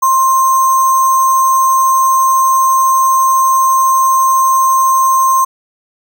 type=tone with sample-and-hold; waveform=sine; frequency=1056 Hz; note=C6; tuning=16 cents sharp; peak=-7 dBFS; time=0.02-5.45 s; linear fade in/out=10 ms; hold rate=7350 Hz; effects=none